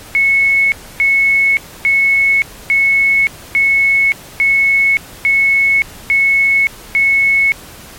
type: tone bursts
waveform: sine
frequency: 2199 Hz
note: C#7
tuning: 14 cents flat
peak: -8 dBFS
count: 9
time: 0.15-7.52 s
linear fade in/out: 0 ms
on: 570 ms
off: 280 ms
effects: pink hiss -35 dBFS RMS until 7.98 s + MP3 64 kbps